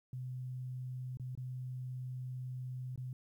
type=tone with dropouts; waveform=sine; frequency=127.3 Hz; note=C3; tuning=47 cents flat; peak=-39 dBFS; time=0.13-3.13 s; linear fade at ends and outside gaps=2 ms; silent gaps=1.172-1.197 / 1.352-1.375 / 2.959-2.976 s; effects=12-bit